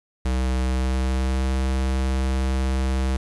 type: tone with pitch glide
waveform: square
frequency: 64 to 65.46 Hz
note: C2 to C2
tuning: -38 to +1 cents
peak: -21 dBFS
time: 0.25-3.17 s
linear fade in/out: 5 ms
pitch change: +39 cents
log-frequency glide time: 0.5-1.5 s
effects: resampled to 24000 Hz + 8-bit